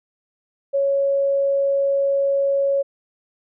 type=tone; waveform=sine; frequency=554.4 Hz; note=C#5; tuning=in tune; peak=-16 dBFS; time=0.73-2.83 s; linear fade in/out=20 ms; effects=none